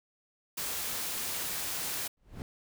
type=noise; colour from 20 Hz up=white; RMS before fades=-35 dBFS; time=0.57-2.08 s; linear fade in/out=10 ms
type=noise with exponential growth; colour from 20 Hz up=brown; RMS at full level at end=-35 dBFS; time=2.17-2.42 s; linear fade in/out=1 ms; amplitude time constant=53 ms
effects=none